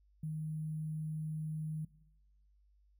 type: tone with sample-and-hold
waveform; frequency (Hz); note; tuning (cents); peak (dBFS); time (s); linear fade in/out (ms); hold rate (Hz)
sine; 155.56; D#3; 0; -36; 0.23-1.85; 5; 11025
effects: noise-tail reverb RT60 0.9 s tail -20 dB re dry + added 50 Hz sine -65 dBFS peak until 2.99 s